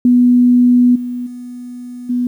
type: tone with level steps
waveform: sine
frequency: 245.8 Hz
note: B3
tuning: 8 cents flat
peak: -6 / -19 / -26 / -13 dBFS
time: 0.05-2.27 s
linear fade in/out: 2 ms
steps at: 0.95 / 1.26 / 2.09 s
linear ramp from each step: 10 ms
effects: 8-bit